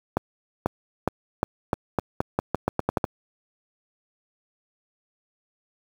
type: accelerating click train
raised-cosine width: 1 ms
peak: -7 dBFS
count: 14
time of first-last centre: 0.17-3.042 s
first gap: 490 ms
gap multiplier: 0.85
effects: high-pass 60 Hz 12 dB/octave + 7-bit